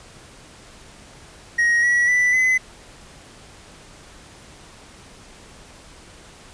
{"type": "tone with pitch steps", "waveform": "triangle", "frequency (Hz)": [1885, 1931.3, 1978.7, 2027], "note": ["A#6", "B6", "B6", "B6"], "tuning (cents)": [19, -39, 3, 45], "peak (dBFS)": -13, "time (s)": [1.58, 2.58], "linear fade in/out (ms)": 10, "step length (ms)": 250, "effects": ["pink hiss -45 dBFS RMS until 6.53 s", "resampled to 22050 Hz"]}